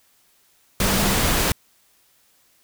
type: tone in noise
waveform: sine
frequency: 196 Hz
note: G3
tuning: in tune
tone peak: -24 dBFS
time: 0.8-1.14 s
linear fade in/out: 2 ms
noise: pink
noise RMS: -20 dBFS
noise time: 0.8-1.52 s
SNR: -7 dB
effects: white hiss -60 dBFS RMS until 2.63 s